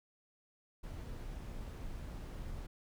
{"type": "noise", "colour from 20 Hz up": "brown", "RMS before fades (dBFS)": -44, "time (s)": [0.83, 2.67], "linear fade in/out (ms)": 10, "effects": []}